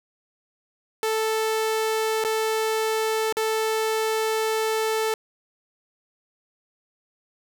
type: tone with dropouts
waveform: sawtooth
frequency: 440 Hz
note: A4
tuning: in tune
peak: -18 dBFS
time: 1.03-5.14 s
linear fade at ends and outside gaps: 1 ms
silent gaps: 2.24-2.248 / 3.325-3.369 s
effects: none